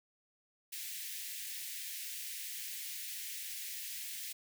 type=high-pass noise; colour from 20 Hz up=white; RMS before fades=-43 dBFS; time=0.72-4.33 s; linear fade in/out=10 ms; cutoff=1800 Hz; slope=48 dB/octave; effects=none